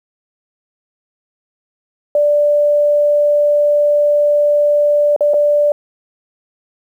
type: tone with dropouts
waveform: sine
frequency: 587.3 Hz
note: D5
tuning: in tune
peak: -9 dBFS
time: 2.15-5.72 s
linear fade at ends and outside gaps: 2 ms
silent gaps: 5.163-5.207 / 5.336-5.341 s
effects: 8-bit